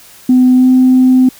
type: tone with pitch glide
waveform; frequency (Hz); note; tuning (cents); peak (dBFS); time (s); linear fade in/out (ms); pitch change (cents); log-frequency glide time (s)
sine; 253.4 to 256.5; B3 to C4; +45 to -34; -3; 0.29-1.29; 5; +21; 0.54-0.68
effects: tanh soft clip ceiling 0 dBFS + white hiss -39 dBFS RMS until 1.39 s